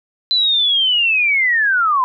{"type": "linear sweep", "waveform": "sine", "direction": "down", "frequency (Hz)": [4050, 987.8], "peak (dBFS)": -12, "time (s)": [0.31, 2.04], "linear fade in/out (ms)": 0, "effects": []}